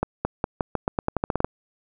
accelerating click train, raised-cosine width 1 ms, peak -8 dBFS, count 14, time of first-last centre 0.03-1.445 s, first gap 220 ms, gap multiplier 0.87, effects none

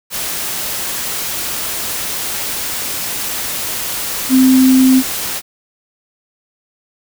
sine tone in noise, 260 Hz, C4, 11 cents flat, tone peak -6 dBFS, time 4.29-5.03 s, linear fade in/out 50 ms, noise white, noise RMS -21 dBFS, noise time 0.1-5.42 s, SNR +12 dB, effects none

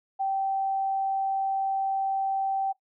sine tone, 777 Hz, G5, 16 cents flat, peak -24 dBFS, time 0.19-2.73 s, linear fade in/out 20 ms, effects noise-tail reverb RT60 0.1 s tail -18 dB re dry

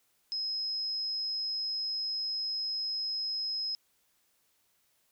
sine tone, 5120 Hz, D#8, 49 cents sharp, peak -31 dBFS, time 0.32-3.75 s, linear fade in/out 0 ms, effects white hiss -72 dBFS RMS until 5.11 s

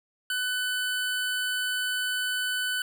25% pulse tone, 1500 Hz, F#6, 23 cents sharp, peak -23 dBFS, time 0.3-2.82 s, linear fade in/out 2 ms, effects none

